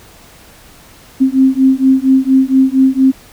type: beating tone pair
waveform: sine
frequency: 262.4 / 266.7 Hz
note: C4 / C4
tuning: +5 / +33 cents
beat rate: 4.3 Hz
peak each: -10 dBFS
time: 1.2-3.12 s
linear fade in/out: 20 ms
effects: pink hiss -41 dBFS RMS until 3.32 s